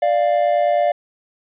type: tone pair together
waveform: triangle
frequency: 589.4 / 698.5 Hz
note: D5 / F5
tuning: +6 / 0 cents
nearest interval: minor third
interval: 294 cents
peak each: -15 dBFS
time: 0.02-0.92 s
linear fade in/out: 5 ms
effects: resampled to 8000 Hz